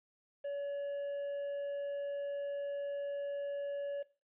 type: tone with quantisation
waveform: triangle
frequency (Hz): 567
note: C#5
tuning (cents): +39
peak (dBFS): -34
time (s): 0.44-4.03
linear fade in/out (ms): 10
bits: 10
effects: noise-tail reverb RT60 0.3 s tail -18 dB re dry + resampled to 8000 Hz